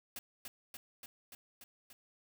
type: noise with echo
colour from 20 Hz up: white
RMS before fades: -44 dBFS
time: 0.16-0.19 s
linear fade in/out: 2 ms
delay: 290 ms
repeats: 6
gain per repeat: -2 dB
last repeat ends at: 1.93 s
effects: none